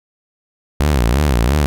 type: tone with vibrato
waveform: sawtooth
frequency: 65.41 Hz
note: C2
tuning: in tune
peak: -8 dBFS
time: 0.8-1.66 s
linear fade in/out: 0 ms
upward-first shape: sine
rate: 2.9 Hz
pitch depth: 260 cents each way
effects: none